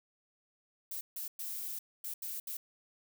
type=noise bursts at uneven times; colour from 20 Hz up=violet; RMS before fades=-40 dBFS; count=6; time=0.91-1.01 / 1.16-1.28 / 1.39-1.79 / 2.04-2.14 / 2.22-2.4 / 2.47-2.57 s; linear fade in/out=5 ms; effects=none